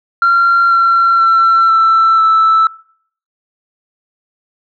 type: tone with pitch steps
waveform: sine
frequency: 1377 / 1362 / 1347.1 / 1332.4 / 1317.9 Hz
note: F6 / F6 / E6 / E6 / E6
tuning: -25 / -44 / +37 / +18 / -1 cents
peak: -5 dBFS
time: 0.22-2.67 s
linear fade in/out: 2 ms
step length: 490 ms
effects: noise-tail reverb RT60 0.6 s tail -24 dB re dry + tanh soft clip ceiling -4 dBFS